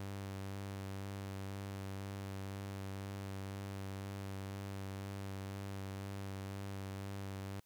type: tone with vibrato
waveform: sawtooth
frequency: 97.9 Hz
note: G2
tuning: 2 cents flat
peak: -38 dBFS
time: 0-7.6 s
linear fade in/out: 0 ms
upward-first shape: sine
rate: 2 Hz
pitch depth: 17 cents each way
effects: white hiss -75 dBFS RMS until 7.65 s